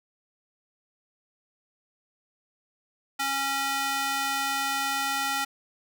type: tone with high-pass filter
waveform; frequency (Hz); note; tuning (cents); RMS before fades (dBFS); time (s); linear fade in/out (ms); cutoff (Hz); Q
square; 274.5; C#4; -17; -28; 3.19-5.45; 10; 1100; 1
effects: none